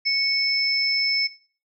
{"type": "tone pair together", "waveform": "sine", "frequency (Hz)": [2211, 5259], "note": ["C#7", "E8"], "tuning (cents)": [-5, -5], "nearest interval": "octave + minor third", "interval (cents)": 1500, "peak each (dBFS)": [-23, -20], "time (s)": [0.05, 1.28], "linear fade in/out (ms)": 20, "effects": ["noise-tail reverb RT60 0.4 s tail -18 dB re dry"]}